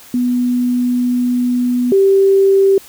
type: tone pair in turn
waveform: sine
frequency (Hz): 246.4 / 390.3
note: B3 / G4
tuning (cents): -4 / -8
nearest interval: minor sixth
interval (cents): 796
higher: second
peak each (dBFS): -12 / -7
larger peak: second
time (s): 0.14-1.92 / 1.92-2.78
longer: first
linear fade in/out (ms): 2
effects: white hiss -40 dBFS RMS until 2.88 s